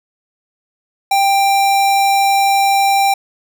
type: tone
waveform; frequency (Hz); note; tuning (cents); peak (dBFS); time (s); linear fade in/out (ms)
square; 789; G5; +11; -11; 1.11-3.14; 5
effects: none